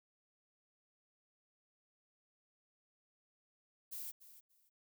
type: noise with echo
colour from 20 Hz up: violet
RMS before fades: -45 dBFS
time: 3.91-4.12 s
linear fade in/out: 20 ms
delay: 290 ms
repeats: 2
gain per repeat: -14 dB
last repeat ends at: 4.7 s
effects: none